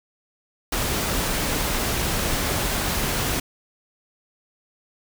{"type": "noise", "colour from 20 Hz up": "pink", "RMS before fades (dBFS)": -24, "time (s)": [0.72, 3.4], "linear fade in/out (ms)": 5, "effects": []}